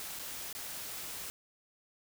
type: noise with dropouts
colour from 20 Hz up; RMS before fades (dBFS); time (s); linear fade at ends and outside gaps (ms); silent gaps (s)
white; -42; 0-1.3; 0; 0.19-0.195 / 0.528-0.55
effects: none